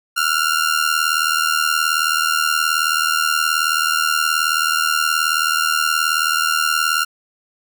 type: ring-modulated tone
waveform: sawtooth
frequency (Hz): 1396.9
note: F6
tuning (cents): 0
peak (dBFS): -9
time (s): 0.16-7.05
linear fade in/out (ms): 20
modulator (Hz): 39.4
effects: none